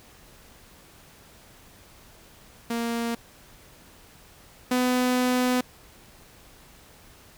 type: tone pair in turn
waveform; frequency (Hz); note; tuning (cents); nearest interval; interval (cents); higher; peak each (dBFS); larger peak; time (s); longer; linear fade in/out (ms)
sawtooth; 233.1 / 250.7; A#3 / B3; 0 / +26; minor second; 126; second; -22 / -17; second; 2.7-3.15 / 4.71-5.61; second; 5
effects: pink hiss -52 dBFS RMS until 7.37 s